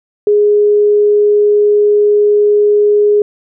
sine tone, 415.3 Hz, G#4, in tune, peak -6 dBFS, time 0.27-3.22 s, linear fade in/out 2 ms, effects none

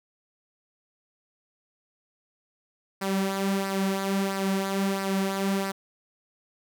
sawtooth tone with flanger, 194.5 Hz, G3, 13 cents flat, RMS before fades -27 dBFS, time 3.01-5.72 s, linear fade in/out 10 ms, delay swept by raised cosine 0.29 to 4.79 ms, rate 1.5 Hz, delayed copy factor -0.55, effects none

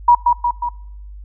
sine tone with echo, 961 Hz, B5, 48 cents flat, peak -5 dBFS, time 0.08-0.15 s, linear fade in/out 5 ms, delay 180 ms, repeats 3, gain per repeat -4 dB, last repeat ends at 0.69 s, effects noise-tail reverb RT60 0.7 s tail -22 dB re dry + added 50 Hz sine -32 dBFS peak until 1.24 s

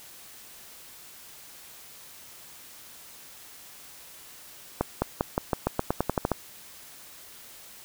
accelerating click train, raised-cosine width 1 ms, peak -9 dBFS, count 13, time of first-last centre 4.81-6.317 s, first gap 210 ms, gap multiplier 0.9, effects white hiss -48 dBFS RMS until 7.84 s

